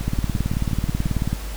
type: two click trains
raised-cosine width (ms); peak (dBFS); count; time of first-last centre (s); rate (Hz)
5; -9 / -14; 24 / 7; 0.08-1.33 / 0.01-1.064; 18.4 / 5.69
effects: added 50 Hz sine -29 dBFS peak until 1.56 s + pink hiss -37 dBFS RMS until 1.56 s